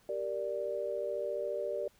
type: chord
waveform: sine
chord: G minor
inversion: none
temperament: equal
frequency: 392 / 466.2 / 587.3 Hz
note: G4 / Bb4 / D5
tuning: 0 / 0 / 0 cents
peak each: -39 / -38 / -35 dBFS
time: 0.09-1.88 s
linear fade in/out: 2 ms
effects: pink hiss -66 dBFS RMS until 1.99 s